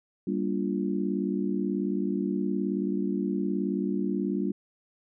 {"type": "chord", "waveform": "sine", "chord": "G minor seventh", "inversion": "none", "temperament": "just", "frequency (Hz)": [196, 235.2, 294, 352.8], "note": ["G3", "Bb3", "D4", "F4"], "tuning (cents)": [0, 16, 2, 18], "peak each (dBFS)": [-29, -33, -31, -33], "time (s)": [0.27, 4.52], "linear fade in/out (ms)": 5, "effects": []}